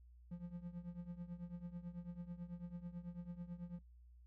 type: tone with tremolo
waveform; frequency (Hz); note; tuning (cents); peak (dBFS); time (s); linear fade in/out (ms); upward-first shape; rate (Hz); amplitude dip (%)
triangle; 174.61; F3; 0; -40; 0.31-3.79; 5; triangle; 9.1; 90
effects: noise-tail reverb RT60 0.2 s tail -22 dB re dry + added 60 Hz sine -59 dBFS peak until 4.26 s